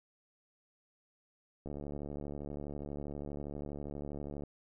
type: click train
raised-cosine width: 2 ms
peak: -29 dBFS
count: 202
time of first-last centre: 1.66-4.436 s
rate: 72.4 Hz
effects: none